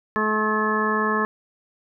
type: harmonic tone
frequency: 215.1 Hz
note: A3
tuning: 39 cents flat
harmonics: 1 / 2 / 3 / 4 / 5 / 6 / 8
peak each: -26 / -26 / -35 / -33 / -24 / -29 / -26 dBFS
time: 0.16-1.25 s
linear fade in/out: 0 ms
effects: none